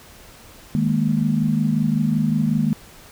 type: chord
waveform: sine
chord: D# suspended fourth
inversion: none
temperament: equal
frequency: 155.56 / 207.7 / 233.1 Hz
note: D#3 / G#3 / A#3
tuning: 0 / 0 / 0 cents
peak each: -21 dBFS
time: 0.75-2.73 s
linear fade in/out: 0 ms
effects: pink hiss -45 dBFS RMS until 3.11 s